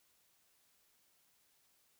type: silence
effects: white hiss -73 dBFS RMS until 1.99 s